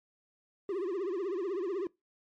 triangle tone with vibrato, 372.6 Hz, F#4, 12 cents sharp, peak -29 dBFS, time 0.69-1.87 s, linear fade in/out 2 ms, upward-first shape triangle, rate 16 Hz, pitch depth 200 cents each way, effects noise-tail reverb RT60 0.2 s tail -22 dB re dry + MP3 48 kbps

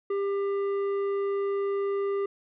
triangle tone with tanh clipping, 398 Hz, G4, 26 cents sharp, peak -27 dBFS, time 0.1-2.26 s, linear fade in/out 5 ms, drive 13 dB, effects none

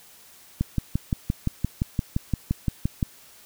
click train, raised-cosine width 5 ms, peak -10 dBFS, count 15, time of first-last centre 0.61-3.028 s, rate 5.79 Hz, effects white hiss -51 dBFS RMS until 3.45 s

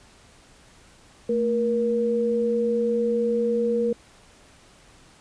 sine tone pair together, 223.8 / 474.2 Hz, A3 / A#4, +30 / +30 cents, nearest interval octave + minor second, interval 1300 cents, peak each -26 / -21 dBFS, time 1.29-3.93 s, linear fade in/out 5 ms, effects pink hiss -53 dBFS RMS until 5.2 s + resampled to 22050 Hz

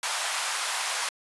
pink high-pass noise, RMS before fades -29 dBFS, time 0.03-1.09 s, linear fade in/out 2 ms, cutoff 780 Hz, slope 24 dB/octave, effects resampled to 24000 Hz

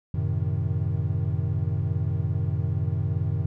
triangle chord, F# diminished seventh, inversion none, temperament equal, 92.5 / 110 / 130.81 / 155.56 Hz, F#2 / A2 / C3 / Eb3, 0 / 0 / 0 / 0 cents, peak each -25 / -27 / -28 / -28 dBFS, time 0.14-3.46 s, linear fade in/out 5 ms, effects none

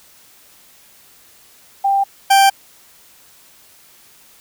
sine / 40% pulse tone pair in turn, 790 / 785 Hz, G5 / G5, +13 / +2 cents, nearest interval unison, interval 11 cents, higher first, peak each -12 / -7 dBFS, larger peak second, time 1.84-2.04 / 2.3-2.5 s, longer neither, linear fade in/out 10 ms, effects white hiss -48 dBFS RMS until 4.4 s

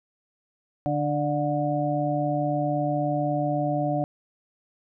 harmonic tone with a mistuned harmonic, 147.6 Hz, D3, 9 cents sharp, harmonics 1 / 2 / 4 / 5, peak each -28 / -28 / -28 / -28 dBFS, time 0.86-4.04 s, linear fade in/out 0 ms, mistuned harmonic 5, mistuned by -27 cents, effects none

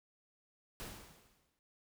pink noise with exponential decay, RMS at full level -44 dBFS, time 0.8-1.59 s, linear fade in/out 0 ms, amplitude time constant 170 ms, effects none

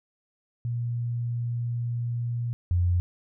sine tone pair in turn, 119.1 / 88.3 Hz, A#2 / F2, +38 / +20 cents, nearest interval perfect fourth, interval 518 cents, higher first, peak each -26 / -20 dBFS, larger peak second, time 0.65-2.53 / 2.71-3 s, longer first, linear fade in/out 0 ms, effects none

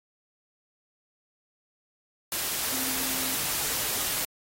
sine tone in noise, 261.6 Hz, C4, in tune, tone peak -40 dBFS, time 2.72-3.35 s, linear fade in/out 2 ms, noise white, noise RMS -29 dBFS, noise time 2.32-4.25 s, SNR -14 dB, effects AAC 48 kbps

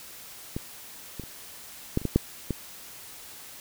clicks, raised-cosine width 3 ms, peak -17 / -22 / -30 / -10 / -27 / -13 / -6 / -14 dBFS, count 8, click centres 0.565 / 1.197 / 1.237 / 1.974 / 2.016 / 2.053 / 2.16 / 2.507 s, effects white hiss -45 dBFS RMS until 3.6 s

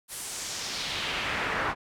brown noise with band-pass filter sweep, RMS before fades -32 dBFS, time 0.08-1.75 s, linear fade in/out 50 ms, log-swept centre 11000 to 1300 Hz, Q 1.6, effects none

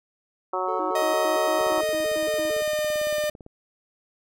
harmonic tone, 185 Hz, F#3, in tune, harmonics 2 / 3 / 4 / 5 / 6 / 7, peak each -31 / -31 / -31 / -31 / -31 / -31 dBFS, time 0.53-1.81 s, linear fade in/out 5 ms
triangle tone with vibrato, 375.6 Hz, F#4, 26 cents sharp, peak -29 dBFS, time 0.68-2.61 s, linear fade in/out 2 ms, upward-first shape square, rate 4.4 Hz, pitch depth 280 cents each way
45% pulse tone with pitch glide, 626 to 602.9 Hz, D#5 to D5, +10 to +45 cents, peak -23 dBFS, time 0.95-3.3 s, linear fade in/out 5 ms, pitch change -65 cents, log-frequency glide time 1.51-3.15 s
click train, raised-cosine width 2 ms, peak -30 dBFS, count 34, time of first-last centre 1.61-3.464 s, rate 17.8 Hz
effects none

